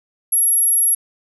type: tone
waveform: sine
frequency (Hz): 11240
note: F9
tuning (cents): +10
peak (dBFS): -10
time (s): 0.32-0.95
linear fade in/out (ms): 10
effects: tanh soft clip ceiling -11 dBFS